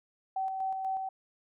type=tone with tremolo; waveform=sine; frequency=765 Hz; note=G5; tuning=42 cents flat; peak=-29 dBFS; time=0.36-1.09 s; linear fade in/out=5 ms; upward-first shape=square; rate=4.1 Hz; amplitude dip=35%; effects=none